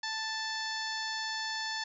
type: harmonic tone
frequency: 881 Hz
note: A5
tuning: 2 cents sharp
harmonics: 1 / 2 / 3 / 4 / 5 / 6 / 7 / 8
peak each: -40 / -37 / -50 / -43 / -40 / -42 / -49 / -51 dBFS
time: 0.03-1.84 s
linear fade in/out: 5 ms
effects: none